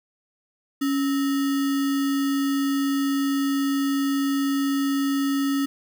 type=tone with sample-and-hold; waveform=sine; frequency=277.2 Hz; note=C#4; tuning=in tune; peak=-20 dBFS; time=0.81-5.66 s; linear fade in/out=10 ms; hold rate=1575 Hz; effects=none